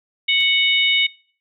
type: harmonic tone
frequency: 740 Hz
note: F#5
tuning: in tune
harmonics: 3 / 4 / 5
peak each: -18 / -19 / -20 dBFS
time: 0.28-1.07 s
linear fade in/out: 10 ms
type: noise with exponential decay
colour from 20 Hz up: pink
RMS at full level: -38 dBFS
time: 0.4-0.49 s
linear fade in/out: 5 ms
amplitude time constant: 18 ms
effects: noise-tail reverb RT60 0.5 s tail -25 dB re dry